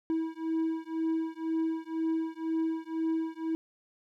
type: beating tone pair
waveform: triangle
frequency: 322.5 / 324.5 Hz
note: E4 / E4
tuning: -38 / -27 cents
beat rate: 2 Hz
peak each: -30 dBFS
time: 0.1-3.55 s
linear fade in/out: 0 ms
effects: none